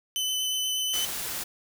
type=tone with vibrato; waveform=sawtooth; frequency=3027 Hz; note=F#7; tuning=39 cents sharp; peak=-23 dBFS; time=0.16-1.05 s; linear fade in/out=0 ms; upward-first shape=sine; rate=8.3 Hz; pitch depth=12 cents each way
type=noise; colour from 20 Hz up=white; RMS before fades=-33 dBFS; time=0.93-1.44 s; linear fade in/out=10 ms
effects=none